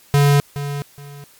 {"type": "tone with echo", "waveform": "square", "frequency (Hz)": 142.9, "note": "D3", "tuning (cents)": -47, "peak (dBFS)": -11, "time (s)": [0.14, 0.4], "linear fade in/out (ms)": 0, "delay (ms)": 420, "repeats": 2, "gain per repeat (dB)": -12, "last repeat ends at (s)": 1.24, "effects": ["white hiss -50 dBFS RMS until 1.39 s", "MP3 96 kbps"]}